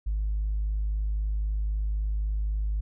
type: tone with tanh clipping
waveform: triangle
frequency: 51.91 Hz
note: G#1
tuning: in tune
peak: -25 dBFS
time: 0.06-2.81 s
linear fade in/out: 10 ms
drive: 5 dB
effects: none